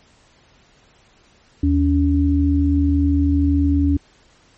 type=tone pair together; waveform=sine; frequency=79 / 282.7 Hz; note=D#2 / C#4; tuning=+27 / +34 cents; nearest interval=octave + minor seventh; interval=2207 cents; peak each=-16 dBFS; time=1.63-3.97 s; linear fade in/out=5 ms; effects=pink hiss -54 dBFS RMS until 4.57 s + MP3 32 kbps